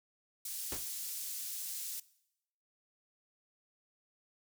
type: high-pass noise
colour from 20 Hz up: pink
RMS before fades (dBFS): -41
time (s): 0.45-2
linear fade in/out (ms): 5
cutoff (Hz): 6900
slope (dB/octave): 12
type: noise with exponential decay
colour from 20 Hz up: pink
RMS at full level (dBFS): -37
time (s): 0.72-0.87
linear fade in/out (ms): 1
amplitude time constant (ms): 32
effects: noise-tail reverb RT60 0.8 s tail -20 dB re dry